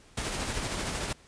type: noise with tremolo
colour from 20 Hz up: pink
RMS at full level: -31 dBFS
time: 0.17-1.13 s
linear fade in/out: 5 ms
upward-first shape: triangle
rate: 13 Hz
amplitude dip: 40%
effects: pink hiss -57 dBFS RMS until 1.27 s + resampled to 22050 Hz